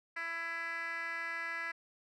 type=tone with band-pass filter; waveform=10% pulse; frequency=333.3 Hz; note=E4; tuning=19 cents sharp; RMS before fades=-39 dBFS; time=0.16-1.72 s; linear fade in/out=10 ms; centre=1900 Hz; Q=3.5; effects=none